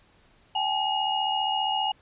sine tone cluster, 778 / 853 / 2870 Hz, G5 / G#5 / F7, -13 / +46 / +47 cents, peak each -28 dBFS, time 0.55-1.92 s, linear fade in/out 5 ms, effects pink hiss -60 dBFS RMS until 2.01 s + resampled to 8000 Hz

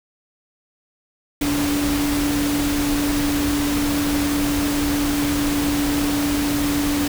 sine tone in noise, 289.3 Hz, D4, 26 cents flat, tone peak -19 dBFS, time 1.41-7.08 s, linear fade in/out 5 ms, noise pink, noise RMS -25 dBFS, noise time 1.41-7.08 s, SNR +3 dB, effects none

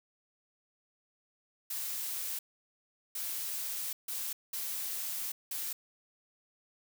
blue noise bursts at uneven times, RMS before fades -37 dBFS, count 5, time 1.7-2.39 / 3.15-3.93 / 4.08-4.33 / 4.53-5.32 / 5.51-5.73 s, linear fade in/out 5 ms, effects none

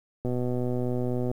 click train, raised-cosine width 2 ms, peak -17 dBFS, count 133, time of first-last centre 0.25-1.315 s, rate 124 Hz, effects 9-bit

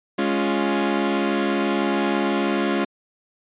sawtooth chord, Db major, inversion second, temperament equal, 207.7 / 277.2 / 349.2 Hz, Ab3 / Db4 / F4, 0 / 0 / 0 cents, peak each -20 dBFS, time 0.18-2.85 s, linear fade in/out 10 ms, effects resampled to 8000 Hz

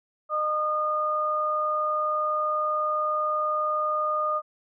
sine tone pair together, 610.2 / 1222 Hz, D#5 / D#6, -34 / -32 cents, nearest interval octave, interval 1202 cents, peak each -29 / -24 dBFS, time 0.29-4.42 s, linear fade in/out 50 ms, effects none

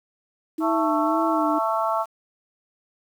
sine tone with vibrato, 313.9 Hz, D#4, 15 cents sharp, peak -23 dBFS, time 0.58-1.59 s, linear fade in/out 10 ms, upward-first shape sine, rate 1.9 Hz, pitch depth 64 cents each way
harmonic tone, 221.8 Hz, A3, 14 cents sharp, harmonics 3 / 4 / 5 / 6, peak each -25 / -26 / -26 / -28 dBFS, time 0.6-2.06 s, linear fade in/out 50 ms
effects 8-bit

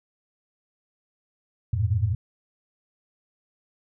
sine tone cluster, 88.3 / 104.5 / 114 Hz, F2 / G#2 / A#2, +20 / +11 / -38 cents, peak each -25 dBFS, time 1.73-2.15 s, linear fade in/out 5 ms, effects none

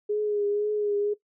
sine tone with vibrato, 415.3 Hz, G#4, in tune, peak -23 dBFS, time 0.09-1.14 s, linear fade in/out 10 ms, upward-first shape triangle, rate 2 Hz, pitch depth 37 cents each way, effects noise-tail reverb RT60 0.1 s tail -17 dB re dry

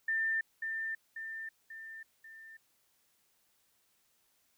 sine tone with echo, 1793 Hz, A6, 32 cents sharp, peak -29 dBFS, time 0.08-0.41 s, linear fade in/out 5 ms, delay 540 ms, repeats 4, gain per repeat -5 dB, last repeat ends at 2.57 s, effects white hiss -73 dBFS RMS until 4.57 s

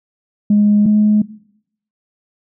sine tone pair in turn, 207.7 / 211.1 Hz, G#3 / G#3, 0 / +29 cents, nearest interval unison, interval 29 cents, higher second, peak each -7 dBFS, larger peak neither, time 0.5-0.86 / 0.86-1.22 s, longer neither, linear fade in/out 5 ms, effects noise-tail reverb RT60 0.7 s tail -19 dB re dry + tanh soft clip ceiling -4 dBFS

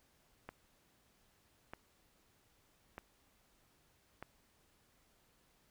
click train, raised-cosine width 0.5 ms, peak -30 dBFS, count 4, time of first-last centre 0.49-4.226 s, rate 0.803 Hz, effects pink hiss -72 dBFS RMS until 5.7 s

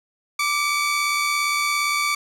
sawtooth tone pair together, 1174.7 / 2272 Hz, D6 / C#7, 0 / +42 cents, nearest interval major seventh, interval 1142 cents, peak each -19 dBFS, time 0.39-2.15 s, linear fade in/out 5 ms, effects low-pass 11000 Hz 12 dB/octave + 9-bit

